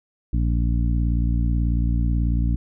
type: harmonic tone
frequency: 58.27 Hz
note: A#1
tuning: in tune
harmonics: 1 / 2 / 3 / 4 / 5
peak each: -19 / -25 / -29 / -31 / -33 dBFS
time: 0.33-2.56 s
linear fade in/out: 5 ms
effects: none